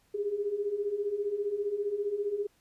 sine beating tone pair, 397 / 412 Hz, G4 / G#4, +22 / -14 cents, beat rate 15 Hz, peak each -35 / -30 dBFS, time 0.14-2.47 s, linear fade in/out 10 ms, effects pink hiss -68 dBFS RMS until 2.6 s + resampled to 32000 Hz

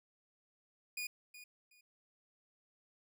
sawtooth tone with echo, 2452 Hz, D#7, 26 cents flat, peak -35 dBFS, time 0.97-1.07 s, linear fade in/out 5 ms, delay 370 ms, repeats 2, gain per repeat -13 dB, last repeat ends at 1.81 s, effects none

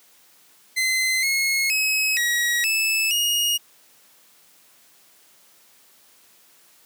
sawtooth tone with pitch steps, 2056 / 2168 / 2559 / 1909 / 2620 / 2868 Hz, C7 / C#7 / D#7 / A#6 / E7 / F7, -31 / -39 / +48 / +41 / -11 / +45 cents, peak -16 dBFS, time 0.76-3.58 s, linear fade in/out 20 ms, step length 470 ms, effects white hiss -55 dBFS RMS until 6.85 s + high-pass 150 Hz 12 dB/octave

